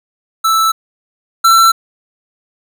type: tone pair in turn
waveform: square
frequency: 1318.5 / 1343.1 Hz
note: E6 / E6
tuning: 0 / +32 cents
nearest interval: unison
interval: 32 cents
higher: second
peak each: -10 / -6 dBFS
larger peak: second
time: 0.44-0.72 / 1.44-1.72 s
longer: neither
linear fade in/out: 10 ms
effects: none